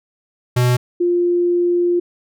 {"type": "tone pair in turn", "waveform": ["square", "sine"], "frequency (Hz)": [123.8, 350.2], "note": ["B2", "F4"], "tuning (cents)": [5, 5], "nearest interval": "octave + tritone", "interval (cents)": 1800, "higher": "second", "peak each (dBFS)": -13, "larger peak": "neither", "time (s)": [[0.56, 0.77], [1, 2]], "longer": "second", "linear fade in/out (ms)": 10, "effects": []}